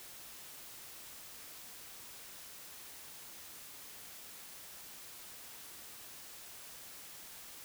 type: silence
effects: white hiss -51 dBFS RMS until 7.64 s